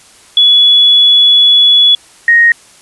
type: tone pair in turn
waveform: sine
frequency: 3400 / 1868.9 Hz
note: G#7 / A#6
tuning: +40 / +4 cents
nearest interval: minor seventh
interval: 1036 cents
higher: first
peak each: -3 dBFS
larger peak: neither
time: 0.37-1.95 / 2.28-2.52 s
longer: first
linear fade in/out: 2 ms
effects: white hiss -41 dBFS RMS until 2.81 s + resampled to 24000 Hz